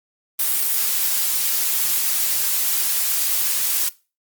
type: noise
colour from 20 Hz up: blue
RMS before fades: -20 dBFS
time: 0.39-3.89 s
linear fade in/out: 5 ms
effects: noise-tail reverb RT60 0.3 s tail -20 dB re dry + Opus 32 kbps